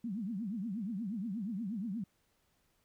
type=tone with vibrato; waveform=sine; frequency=210 Hz; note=G#3; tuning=19 cents sharp; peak=-35 dBFS; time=0.04-2.04 s; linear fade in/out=5 ms; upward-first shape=triangle; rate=8.4 Hz; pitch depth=300 cents each way; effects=pink hiss -75 dBFS RMS until 2.84 s